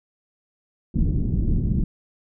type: low-pass noise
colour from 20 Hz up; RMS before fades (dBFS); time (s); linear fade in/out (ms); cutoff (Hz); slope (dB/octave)
pink; -21; 0.94-1.84; 5; 260; 24
effects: none